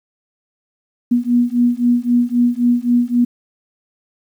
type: beating tone pair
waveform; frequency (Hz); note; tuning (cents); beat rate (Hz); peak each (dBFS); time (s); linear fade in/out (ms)
sine; 240 / 243.8; B3 / B3; -49 / -22; 3.8; -15; 1.11-3.25; 10
effects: 8-bit